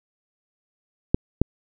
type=clicks; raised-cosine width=3 ms; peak=-3 dBFS; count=2; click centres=1.145 / 1.416 s; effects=none